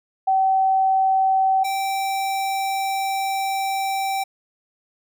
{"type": "tone pair in turn", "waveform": ["sine", "square"], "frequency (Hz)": [766, 778], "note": ["G5", "G5"], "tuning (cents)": [-40, -13], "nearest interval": "unison", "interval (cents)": 27, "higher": "second", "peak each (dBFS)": [-15, -22], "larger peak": "first", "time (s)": [[0.27, 1.64], [1.64, 4.24]], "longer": "second", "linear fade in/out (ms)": 10, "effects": []}